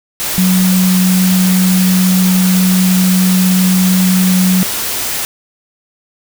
sine tone in noise, 185 Hz, F#3, in tune, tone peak -8 dBFS, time 0.38-4.63 s, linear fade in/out 0 ms, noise white, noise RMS -18 dBFS, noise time 0.2-5.25 s, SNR +7 dB, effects none

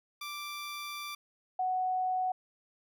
15% pulse / sine tone pair in turn, 1174.7 / 741.7 Hz, D6 / F#5, 0 / +4 cents, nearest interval minor sixth, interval 796 cents, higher first, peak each -32 / -28 dBFS, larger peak second, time 0.21-1.15 / 1.59-2.32 s, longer first, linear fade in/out 5 ms, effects none

